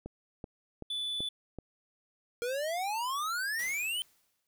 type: click train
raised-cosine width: 2 ms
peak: -27 dBFS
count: 5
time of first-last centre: 0.06-1.587 s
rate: 2.62 Hz
type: tone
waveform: triangle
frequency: 3477 Hz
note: A7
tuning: 21 cents flat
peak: -31 dBFS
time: 0.9-1.29 s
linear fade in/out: 5 ms
type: exponential sweep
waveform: square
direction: up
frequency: 466.6 to 3125 Hz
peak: -32 dBFS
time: 2.42-4.02 s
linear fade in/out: 0 ms
type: noise with exponential decay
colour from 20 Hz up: white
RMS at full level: -43 dBFS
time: 3.59-4.47 s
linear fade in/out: 1 ms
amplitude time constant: 190 ms
effects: none